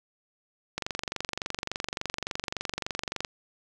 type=click train; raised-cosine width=0.2 ms; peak=-13 dBFS; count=59; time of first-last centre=0.78-3.248 s; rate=23.5 Hz; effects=none